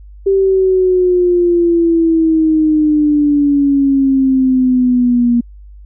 sine exponential sweep, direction down, 392 to 237.2 Hz, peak -8 dBFS, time 0.26-5.41 s, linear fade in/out 10 ms, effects added 50 Hz sine -33 dBFS peak until 5.85 s

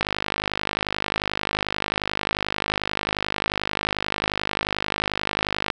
click train, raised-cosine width 0.3 ms, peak -6 dBFS, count 293, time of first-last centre 0.01-5.702 s, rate 51.3 Hz, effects none

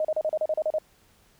sine tone bursts, 622.3 Hz, D#5, in tune, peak -22 dBFS, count 10, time 0-0.785 s, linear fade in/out 2 ms, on 47 ms, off 35 ms, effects pink hiss -61 dBFS RMS until 1.39 s

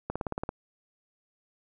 click train, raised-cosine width 1 ms, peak -17 dBFS, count 8, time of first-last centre 0.1-0.491 s, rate 17.9 Hz, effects none

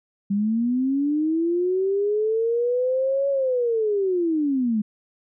sine linear two-way sweep, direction up then down, 196 to 560 to 205.8 Hz, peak -19 dBFS, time 0.3-4.82 s, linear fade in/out 10 ms, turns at 3.29 s, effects none

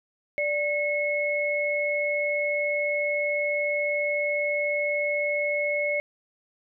sine tone pair together, 587.3 / 2183 Hz, D5 / C#7, 0 / -27 cents, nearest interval octave + major seventh, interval 2273 cents, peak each -26 dBFS, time 0.38-6 s, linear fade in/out 0 ms, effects none

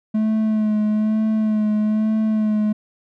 triangle tone with vibrato, 215.3 Hz, A3, 37 cents flat, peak -14 dBFS, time 0.14-2.73 s, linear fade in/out 10 ms, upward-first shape sine, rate 1.1 Hz, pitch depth 25 cents each way, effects none

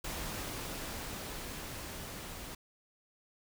pink noise with level ramp, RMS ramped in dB -39 to -45 dBFS, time 0.04-2.55 s, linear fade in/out 5 ms, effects none

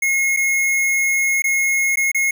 square tone with dropouts, 2162 Hz, C#7, 44 cents flat, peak -16 dBFS, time 0.02-2.31 s, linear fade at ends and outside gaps 5 ms, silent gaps 0.365-0.37 / 1.421-1.44 / 1.958-1.971 / 2.117-2.146 s, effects none

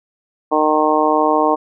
harmonic tone, 153.6 Hz, D#3, 22 cents flat, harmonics 2 / 3 / 4 / 5 / 6 / 7, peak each -19 / -19 / -19 / -19 / -19 / -19 dBFS, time 0.51-1.56 s, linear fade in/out 20 ms, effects none

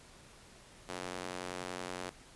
square tone with high-pass filter, 45.39 Hz, F#1, 32 cents flat, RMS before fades -42 dBFS, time 0.89-2.1 s, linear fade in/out 0 ms, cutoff 370 Hz, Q 0.65, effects pink hiss -57 dBFS RMS until 2.35 s + resampled to 24000 Hz

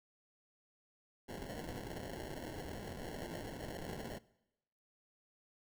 white noise with sample-and-hold, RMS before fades -45 dBFS, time 1.28-4.19 s, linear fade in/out 20 ms, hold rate 1225 Hz, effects noise-tail reverb RT60 0.9 s tail -21 dB re dry

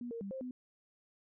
sine tone with pitch steps, 241.7 / 462.5 / 197.1 / 528 / 251.5 Hz, B3 / A#4 / G3 / C5 / B3, -37 / -14 / +10 / +16 / +32 cents, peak -39 dBFS, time 0.01-0.51 s, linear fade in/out 2 ms, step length 100 ms, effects none

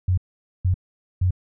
sine tone bursts, 91.5 Hz, F#2, 19 cents flat, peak -16 dBFS, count 3, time 0.08-1.308 s, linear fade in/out 5 ms, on 96 ms, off 470 ms, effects none

